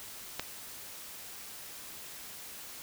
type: click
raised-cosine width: 0.2 ms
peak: -15 dBFS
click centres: 0.396 s
effects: white hiss -46 dBFS RMS until 2.82 s